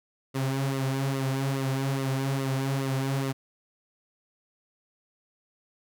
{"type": "tone with flanger", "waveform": "sawtooth", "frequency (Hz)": 135, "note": "C#3", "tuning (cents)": -45, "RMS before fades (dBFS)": -28, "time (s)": [0.34, 3.33], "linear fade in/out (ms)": 20, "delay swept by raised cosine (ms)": [1.2, 5.9], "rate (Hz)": 2.4, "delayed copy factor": -0.65, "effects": []}